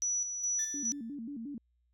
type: tone with tremolo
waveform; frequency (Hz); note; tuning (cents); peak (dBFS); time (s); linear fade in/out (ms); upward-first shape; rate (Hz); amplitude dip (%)
sine; 5900; F#8; -6; -29; 0.02-0.92; 0; square; 2.4; 50
type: tone with exponential decay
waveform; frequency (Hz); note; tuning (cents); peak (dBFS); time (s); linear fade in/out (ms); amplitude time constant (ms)
sawtooth; 1760; A6; 0; -39; 0.59-1.15; 1; 120
type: tone with vibrato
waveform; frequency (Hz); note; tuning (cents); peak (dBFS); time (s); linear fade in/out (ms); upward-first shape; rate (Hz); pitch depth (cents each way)
sine; 255.5; C4; -41; -38; 0.74-1.58; 2; square; 5.6; 200
effects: added 60 Hz sine -70 dBFS peak until 1.93 s